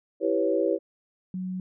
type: chord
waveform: sine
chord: C# half-diminished seventh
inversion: first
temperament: equal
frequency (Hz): 329.6 / 392 / 493.9 / 554.4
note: E4 / G4 / B4 / C#5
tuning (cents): 0 / 0 / 0 / 0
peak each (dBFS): -27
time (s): 0.2-0.79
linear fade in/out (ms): 50
type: tone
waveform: sine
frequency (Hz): 185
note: F#3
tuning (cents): 0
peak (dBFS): -29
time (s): 1.34-1.6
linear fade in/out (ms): 2
effects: none